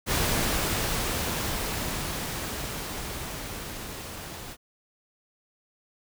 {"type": "noise with level ramp", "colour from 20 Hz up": "pink", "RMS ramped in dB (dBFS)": [-25, -40], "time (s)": [0.06, 4.57], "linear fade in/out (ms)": 50, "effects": []}